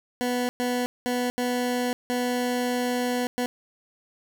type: tone bursts at uneven times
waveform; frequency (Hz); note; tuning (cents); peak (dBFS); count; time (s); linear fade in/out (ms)
20% pulse; 246.7; B3; -2; -19; 6; 0.21-0.49 / 0.6-0.86 / 1.06-1.3 / 1.38-1.93 / 2.1-3.27 / 3.38-3.46; 0
effects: none